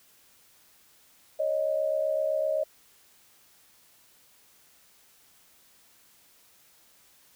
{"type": "tone pair together", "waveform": "sine", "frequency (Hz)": [554, 621.8], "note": ["C#5", "D#5"], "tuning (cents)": [-1, -1], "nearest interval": "major second", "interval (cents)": 200, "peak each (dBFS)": [-29, -26], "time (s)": [1.39, 2.64], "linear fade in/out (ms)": 10, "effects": ["white hiss -60 dBFS RMS until 7.35 s"]}